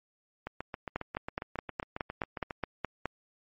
two click trains, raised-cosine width 0.5 ms, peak -16 / -21 dBFS, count 11 / 16, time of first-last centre 0.96-3.056 / 0.47-2.508 s, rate 4.77 / 7.36 Hz, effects MP3 32 kbps

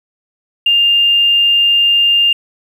triangle tone, 2804 Hz, F7, 6 cents sharp, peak -4 dBFS, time 0.66-2.33 s, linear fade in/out 5 ms, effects tanh soft clip ceiling -6 dBFS

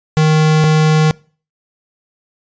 square tone pair in turn, 155.56 / 155.56 Hz, D#3 / D#3, 0 / 0 cents, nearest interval unison, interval 0 cents, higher neither, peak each -9 dBFS, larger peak neither, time 0.17-0.64 / 0.64-1.11 s, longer neither, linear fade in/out 0 ms, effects noise-tail reverb RT60 0.4 s tail -24 dB re dry + resampled to 16000 Hz

